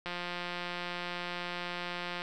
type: click train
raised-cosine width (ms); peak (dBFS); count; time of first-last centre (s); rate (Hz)
0.3; -21; 381; 0.06-2.219; 176
effects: none